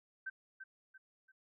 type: tone with echo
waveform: sine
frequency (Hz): 1546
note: G6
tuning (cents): -24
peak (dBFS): -38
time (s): 0.26-0.3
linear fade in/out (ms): 10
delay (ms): 340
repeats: 3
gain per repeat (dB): -8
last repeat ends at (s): 1.32
effects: none